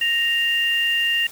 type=tone pair together; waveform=sine; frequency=1863.4 / 2794 Hz; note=A#6 / F7; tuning=-1 / 0 cents; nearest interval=perfect fifth; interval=701 cents; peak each=-22 / -19 dBFS; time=0.01-1.27 s; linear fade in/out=5 ms; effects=white hiss -41 dBFS RMS until 1.31 s